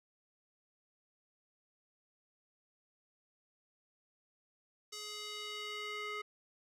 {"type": "tone with band-pass filter sweep", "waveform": "square", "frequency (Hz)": 419.8, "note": "G#4", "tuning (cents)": 19, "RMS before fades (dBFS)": -43, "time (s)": [4.92, 6.22], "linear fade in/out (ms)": 10, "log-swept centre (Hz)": [5500, 1800], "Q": 1.5, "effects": []}